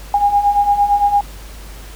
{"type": "beating tone pair", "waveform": "sine", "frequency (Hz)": [808, 816.8], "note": ["G#5", "G#5"], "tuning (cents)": [-48, -29], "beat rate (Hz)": 8.8, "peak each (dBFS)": [-17, -12], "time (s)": [0.14, 1.21], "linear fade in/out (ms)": 2, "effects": ["added 50 Hz sine -32 dBFS peak until 1.95 s", "pink hiss -39 dBFS RMS until 1.95 s"]}